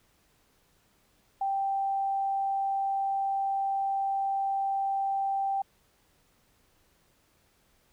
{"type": "tone", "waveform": "sine", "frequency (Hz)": 784, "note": "G5", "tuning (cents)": 0, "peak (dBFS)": -26, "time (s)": [1.41, 5.62], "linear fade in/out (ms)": 5, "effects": ["pink hiss -67 dBFS RMS until 7.92 s"]}